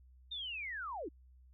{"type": "linear sweep", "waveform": "sine", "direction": "down", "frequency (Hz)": [3700, 260], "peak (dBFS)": -39, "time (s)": [0.31, 1.09], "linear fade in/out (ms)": 10, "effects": ["added 63 Hz sine -58 dBFS peak until 1.53 s"]}